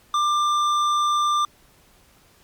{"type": "tone with hard clipping", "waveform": "sine", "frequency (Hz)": 1189, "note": "D6", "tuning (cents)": 21, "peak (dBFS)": -20, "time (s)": [0.14, 1.45], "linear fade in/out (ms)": 2, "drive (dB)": 10, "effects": ["pink hiss -56 dBFS RMS until 2.43 s", "Opus 48 kbps"]}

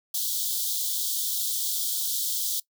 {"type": "high-pass noise", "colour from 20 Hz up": "white", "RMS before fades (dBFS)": -28, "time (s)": [0.14, 2.6], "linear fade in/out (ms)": 5, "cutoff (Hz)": 3200, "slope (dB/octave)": 96, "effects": ["noise-tail reverb RT60 0.1 s tail -21 dB re dry"]}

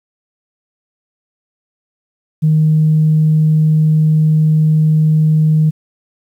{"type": "tone", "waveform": "sine", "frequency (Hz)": 155.56, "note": "D#3", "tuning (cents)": 0, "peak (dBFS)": -7, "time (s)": [2.42, 5.71], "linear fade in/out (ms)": 20, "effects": ["tanh soft clip ceiling -3 dBFS", "8-bit"]}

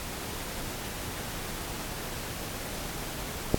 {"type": "click", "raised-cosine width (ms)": 2, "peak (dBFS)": -7, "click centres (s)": 3.544, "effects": ["pink hiss -37 dBFS RMS until 3.58 s", "AAC 64 kbps"]}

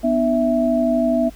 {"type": "tone cluster", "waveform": "sine", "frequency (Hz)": [247.2, 299.5, 659], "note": ["B3", "D4", "E5"], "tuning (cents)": [2, 34, -1], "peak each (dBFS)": [-18, -24, -18], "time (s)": [0.03, 1.3], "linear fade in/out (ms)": 20, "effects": ["added 50 Hz sine -39 dBFS peak until 1.35 s", "pink hiss -48 dBFS RMS until 1.35 s"]}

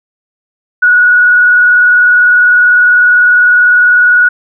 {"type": "tone with vibrato", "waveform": "sine", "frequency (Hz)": 1462, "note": "F#6", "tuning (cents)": -21, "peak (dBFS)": -3, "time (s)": [0.82, 4.29], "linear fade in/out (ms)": 10, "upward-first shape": "sine", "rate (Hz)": 20, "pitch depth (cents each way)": 29, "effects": []}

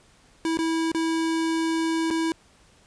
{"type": "tone with dropouts", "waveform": "square", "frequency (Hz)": 325.9, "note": "E4", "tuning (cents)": -20, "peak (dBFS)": -23, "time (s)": [0.45, 2.32], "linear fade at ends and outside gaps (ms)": 1, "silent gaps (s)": [[0.572, 0.589], [0.917, 0.947], [2.104, 2.109]], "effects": ["pink hiss -57 dBFS RMS until 2.86 s", "resampled to 22050 Hz"]}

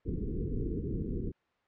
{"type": "low-pass noise", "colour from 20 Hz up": "pink", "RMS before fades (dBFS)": -34, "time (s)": [0.05, 1.32], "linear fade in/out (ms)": 20, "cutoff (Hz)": 460, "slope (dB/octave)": 96, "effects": ["white hiss -72 dBFS RMS until 1.67 s", "low-pass 2000 Hz 12 dB/octave"]}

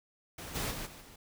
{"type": "noise with level steps", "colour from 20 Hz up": "pink", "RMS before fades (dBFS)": [-44, -35, -40, -50, -54], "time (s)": [0.38, 1.16], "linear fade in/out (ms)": 5, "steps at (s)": [0.54, 0.7, 0.85, 1], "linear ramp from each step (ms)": 20, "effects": []}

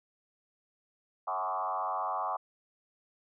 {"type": "tone with frequency modulation", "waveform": "sine", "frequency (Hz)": 940, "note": "A#5", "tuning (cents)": 14, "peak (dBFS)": -30, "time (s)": [1.27, 2.37], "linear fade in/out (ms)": 10, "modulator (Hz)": 95, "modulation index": 2.9, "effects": []}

